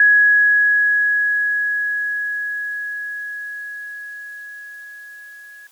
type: tone with level ramp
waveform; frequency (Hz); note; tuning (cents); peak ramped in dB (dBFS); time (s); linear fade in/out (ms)
sine; 1673; G#6; +12; -8 to -38; 0-5.67; 2
effects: white hiss -53 dBFS RMS until 5.71 s + high-pass 400 Hz 12 dB/octave